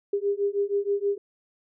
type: beating tone pair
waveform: sine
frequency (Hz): 400 / 406.3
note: G4 / G#4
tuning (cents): +35 / -38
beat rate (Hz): 6.3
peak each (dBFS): -26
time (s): 0.13-1.18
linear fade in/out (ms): 5
effects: none